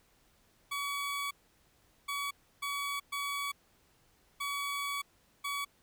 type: tone bursts at uneven times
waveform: 20% pulse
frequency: 1133 Hz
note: C#6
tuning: 37 cents sharp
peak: -29 dBFS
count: 6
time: 0.71-1.31 / 2.08-2.31 / 2.62-3 / 3.12-3.52 / 4.4-5.02 / 5.44-5.65 s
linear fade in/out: 10 ms
effects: pink hiss -68 dBFS RMS until 5.82 s